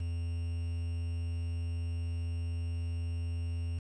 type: tone with quantisation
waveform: triangle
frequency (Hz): 84.7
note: E2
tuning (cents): +48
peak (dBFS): -30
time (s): 0-3.79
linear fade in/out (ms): 5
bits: 9
effects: resampled to 22050 Hz

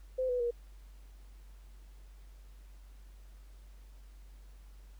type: tone with pitch steps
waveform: sine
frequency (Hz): 515 / 495.2 / 476.1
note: C5 / B4 / A#4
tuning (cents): -28 / +5 / +37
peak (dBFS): -29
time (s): 0.18-0.51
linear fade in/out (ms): 10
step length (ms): 110
effects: added 48 Hz sine -50 dBFS peak until 4.99 s + pink hiss -67 dBFS RMS until 4.99 s

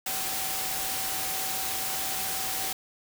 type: tone in noise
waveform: sine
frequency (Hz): 765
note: G5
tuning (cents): -42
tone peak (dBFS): -39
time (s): 0.06-2.73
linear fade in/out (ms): 5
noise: white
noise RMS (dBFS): -31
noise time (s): 0.06-2.73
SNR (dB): -11
effects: none

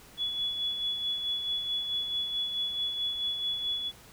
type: tone with tremolo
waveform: sine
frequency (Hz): 3400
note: G#7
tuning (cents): +40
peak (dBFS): -27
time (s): 0.17-3.92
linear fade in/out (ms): 50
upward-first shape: sine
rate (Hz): 4.6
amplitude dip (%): 45
effects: pink hiss -53 dBFS RMS until 4.12 s

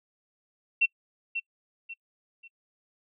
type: tone with echo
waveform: sine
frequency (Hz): 2712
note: E7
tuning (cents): +49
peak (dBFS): -19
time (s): 0.81-0.86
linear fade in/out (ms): 10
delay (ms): 540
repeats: 3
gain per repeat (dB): -9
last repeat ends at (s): 2.48
effects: noise-tail reverb RT60 0.1 s tail -25 dB re dry

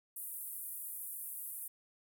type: band-pass noise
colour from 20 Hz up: white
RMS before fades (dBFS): -44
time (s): 0.16-1.68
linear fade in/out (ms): 5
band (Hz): 9400 to 16000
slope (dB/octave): 48
effects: none

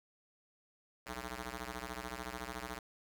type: ring-modulated tone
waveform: 5% pulse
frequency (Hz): 123.3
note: B2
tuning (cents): -2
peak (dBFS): -27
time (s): 1.06-2.79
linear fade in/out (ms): 5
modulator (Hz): 548
effects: none

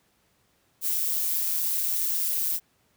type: noise with amplitude modulation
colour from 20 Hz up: violet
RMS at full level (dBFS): -24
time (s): 0.81-2.6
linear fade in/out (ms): 50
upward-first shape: sine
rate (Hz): 165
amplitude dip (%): 55
effects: pink hiss -67 dBFS RMS until 2.96 s + high-pass 60 Hz 12 dB/octave

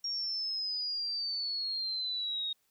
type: exponential sweep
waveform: sine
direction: down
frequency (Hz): 5588 to 3731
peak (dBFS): -32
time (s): 0.04-2.53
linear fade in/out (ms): 5
effects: white hiss -74 dBFS RMS until 2.7 s

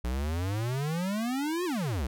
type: exponential two-way sweep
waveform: square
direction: up then down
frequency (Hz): 58.3 to 371.4 to 58.3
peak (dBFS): -29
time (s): 0.04-2.07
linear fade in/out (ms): 5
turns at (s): 1.65
effects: none

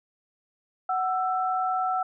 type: tone pair together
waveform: sine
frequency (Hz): 745 / 1329.5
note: F#5 / E6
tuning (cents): +12 / +14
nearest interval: minor seventh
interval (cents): 1002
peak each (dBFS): -25 / -28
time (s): 0.89-2.03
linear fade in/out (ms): 5
effects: none

